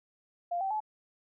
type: tone with pitch steps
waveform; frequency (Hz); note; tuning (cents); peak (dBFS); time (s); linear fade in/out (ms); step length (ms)
sine; 697 / 773.4 / 858.1; F5 / G5 / A5; -4 / -24 / -44; -29; 0.51-0.804; 10; 98
effects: none

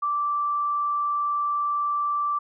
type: tone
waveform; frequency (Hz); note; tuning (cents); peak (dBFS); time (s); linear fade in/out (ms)
sine; 1169; D6; -8; -22; 0.02-2.39; 10
effects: none

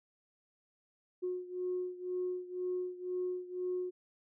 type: beating tone pair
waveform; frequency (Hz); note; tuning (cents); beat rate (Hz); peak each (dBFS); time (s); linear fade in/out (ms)
sine; 362.4 / 364.4; F#4 / F#4; -36 / -26; 2; -36 / -39; 1.22-3.91; 20
effects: tanh soft clip ceiling -27 dBFS

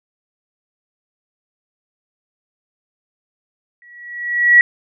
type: tone with exponential growth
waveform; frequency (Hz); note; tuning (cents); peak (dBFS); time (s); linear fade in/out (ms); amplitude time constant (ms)
sine; 1927; B6; -43; -3; 3.82-4.61; 1; 170
effects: none

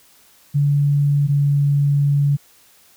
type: tone pair in turn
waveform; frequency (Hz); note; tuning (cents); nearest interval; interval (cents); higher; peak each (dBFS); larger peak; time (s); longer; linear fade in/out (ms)
sine; 143.5 / 142.73; D3 / D3; -40 / -49; unison; 9; first; -13; neither; 0.54-1.28 / 1.28-2.37; second; 20
effects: white hiss -52 dBFS RMS until 2.96 s

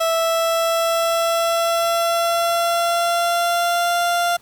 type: tone with pitch glide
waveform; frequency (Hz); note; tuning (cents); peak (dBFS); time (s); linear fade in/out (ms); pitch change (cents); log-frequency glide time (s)
30% pulse; 658 to 694.7; E5 to F5; -3 to -9; -14; 0-4.37; 10; +94; 0.11-3.96
effects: pink hiss -52 dBFS RMS until 4.41 s

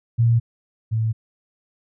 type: tone pair in turn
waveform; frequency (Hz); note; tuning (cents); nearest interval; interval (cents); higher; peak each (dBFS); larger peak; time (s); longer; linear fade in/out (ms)
sine; 116.54 / 111.48; A#2 / A2; 0 / +23; minor second; 77; first; -13 / -18; first; 0.18-0.4 / 0.91-1.13; neither; 20
effects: none

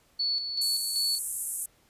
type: tone with tremolo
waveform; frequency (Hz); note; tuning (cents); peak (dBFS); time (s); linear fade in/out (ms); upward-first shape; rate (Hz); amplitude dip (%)
sine; 4435; C#8; 0; -25; 0.19-1.19; 10; square; 2.6; 50
type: band-pass noise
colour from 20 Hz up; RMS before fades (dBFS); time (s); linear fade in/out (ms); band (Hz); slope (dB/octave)
pink; -34; 0.61-1.66; 5; 8100 to 12000; 48
effects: pink hiss -64 dBFS RMS until 1.89 s + resampled to 32000 Hz

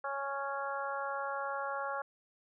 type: harmonic tone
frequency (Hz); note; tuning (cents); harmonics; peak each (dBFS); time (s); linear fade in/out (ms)
277.2; C#4; 0; 2 / 3 / 4 / 5 / 6; -40 / -40 / -40 / -40 / -46; 0.04-2.02; 5
effects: none

